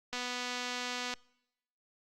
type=click train; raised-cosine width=0.2 ms; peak=-20 dBFS; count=250; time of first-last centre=0.13-1.138 s; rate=247 Hz; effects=noise-tail reverb RT60 0.9 s tail -26 dB re dry + Opus 48 kbps